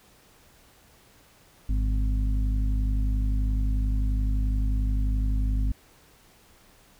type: harmonic tone with a mistuned harmonic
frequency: 51.5 Hz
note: G#1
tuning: 14 cents flat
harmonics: 1 / 2 / 3 / 4 / 5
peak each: -22 / -33 / -42 / -41 / -37 dBFS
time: 1.69-5.72 s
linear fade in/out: 5 ms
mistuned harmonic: 3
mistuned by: -120 cents
effects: pink hiss -57 dBFS RMS until 6.99 s